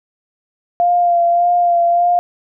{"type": "tone with vibrato", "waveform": "sine", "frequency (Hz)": 696, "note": "F5", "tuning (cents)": -6, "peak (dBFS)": -10, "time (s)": [0.8, 2.19], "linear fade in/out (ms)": 0, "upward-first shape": "sine", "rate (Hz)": 1.7, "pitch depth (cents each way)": 23, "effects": []}